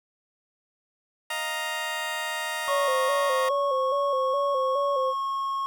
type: chord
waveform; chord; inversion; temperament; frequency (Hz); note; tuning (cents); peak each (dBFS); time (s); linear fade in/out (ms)
15% pulse; Eb suspended second; none; just; 622.3 / 700 / 933.4; Eb5 / F5 / Bb5; 0 / +4 / +2; -28 / -30 / -25; 1.3-3.49; 5
type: tone with vibrato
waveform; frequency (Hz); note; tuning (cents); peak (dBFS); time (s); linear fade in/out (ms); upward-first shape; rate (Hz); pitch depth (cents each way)
sine; 544; C#5; -33; -24; 2.67-5.14; 50; square; 2.4; 70
type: tone with pitch glide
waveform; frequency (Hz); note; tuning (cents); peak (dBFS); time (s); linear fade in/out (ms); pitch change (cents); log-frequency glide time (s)
triangle; 1100 to 1089.9; C#6 to C#6; -14 to -30; -24; 2.68-5.66; 0; -16; 4.82-5.19
effects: none